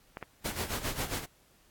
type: clicks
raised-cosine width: 0.5 ms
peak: -23 dBFS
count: 3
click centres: 0.171 / 0.227 / 0.513 s
type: noise with tremolo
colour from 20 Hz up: pink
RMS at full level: -32 dBFS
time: 0.44-1.26 s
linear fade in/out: 20 ms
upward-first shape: sine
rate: 7.4 Hz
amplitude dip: 75%
effects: pink hiss -64 dBFS RMS until 1.7 s + AAC 64 kbps